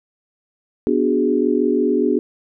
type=chord; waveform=sine; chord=G# half-diminished seventh; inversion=first; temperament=equal; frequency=246.9 / 293.7 / 370 / 415.3 Hz; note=B3 / D4 / F#4 / G#4; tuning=0 / 0 / 0 / 0 cents; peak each=-20 dBFS; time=0.87-2.19 s; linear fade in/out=0 ms; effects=none